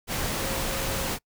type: tone in noise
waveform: sine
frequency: 539 Hz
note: C#5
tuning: 49 cents flat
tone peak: -36 dBFS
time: 0.37-1.11 s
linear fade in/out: 50 ms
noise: pink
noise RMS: -29 dBFS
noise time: 0.07-1.19 s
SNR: -10 dB
effects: noise-tail reverb RT60 0.1 s tail -25 dB re dry